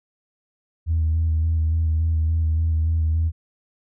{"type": "tone with vibrato", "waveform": "sine", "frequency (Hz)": 80.4, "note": "E2", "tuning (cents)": -43, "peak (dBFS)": -16, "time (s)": [0.86, 3.32], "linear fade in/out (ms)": 50, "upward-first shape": "square", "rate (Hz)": 3.5, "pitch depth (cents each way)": 23, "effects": ["tanh soft clip ceiling -14 dBFS"]}